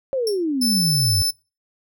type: exponential sweep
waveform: sine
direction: down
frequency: 555 to 92.1 Hz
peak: -19 dBFS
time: 0.13-1.22 s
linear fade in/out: 0 ms
type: tone with exponential decay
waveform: sawtooth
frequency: 5450 Hz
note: F8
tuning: 43 cents flat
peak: -19 dBFS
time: 0.27-0.44 s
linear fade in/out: 1 ms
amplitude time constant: 35 ms
type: tone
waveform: sawtooth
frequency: 5274 Hz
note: E8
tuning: in tune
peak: -16 dBFS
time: 0.61-1.31 s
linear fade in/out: 10 ms
effects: noise-tail reverb RT60 0.3 s tail -23 dB re dry